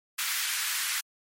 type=high-pass noise; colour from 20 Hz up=pink; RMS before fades=-30 dBFS; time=0.18-1.01 s; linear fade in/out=10 ms; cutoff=1400 Hz; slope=24 dB/octave; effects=MP3 64 kbps